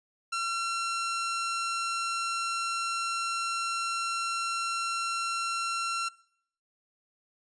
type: tone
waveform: sawtooth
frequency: 1360 Hz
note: F6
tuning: 46 cents flat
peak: -25 dBFS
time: 0.32-6.09 s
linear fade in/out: 10 ms
effects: noise-tail reverb RT60 0.6 s tail -21 dB re dry + resampled to 22050 Hz